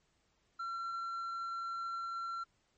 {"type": "tone with hard clipping", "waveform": "sine", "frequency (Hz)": 1360, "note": "F6", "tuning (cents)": -46, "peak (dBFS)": -38, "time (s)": [0.59, 2.44], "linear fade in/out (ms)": 10, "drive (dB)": 3, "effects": ["pink hiss -75 dBFS RMS until 2.77 s", "MP3 32 kbps"]}